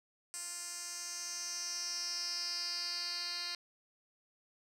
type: tone with band-pass filter sweep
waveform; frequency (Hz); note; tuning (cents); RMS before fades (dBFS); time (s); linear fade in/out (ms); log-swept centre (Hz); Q
10% pulse; 349.2; F4; 0; -40; 0.34-3.55; 0; 7700 to 4100; 5.4
effects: none